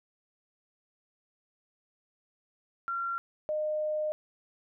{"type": "tone pair in turn", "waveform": "sine", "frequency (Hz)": [1373, 611.6], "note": ["F6", "D#5"], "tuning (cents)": [-30, -30], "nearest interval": "octave + major second", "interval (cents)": 1400, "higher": "first", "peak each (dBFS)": [-30, -28], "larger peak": "second", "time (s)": [[2.88, 3.18], [3.49, 4.12]], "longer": "second", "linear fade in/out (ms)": 0, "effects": []}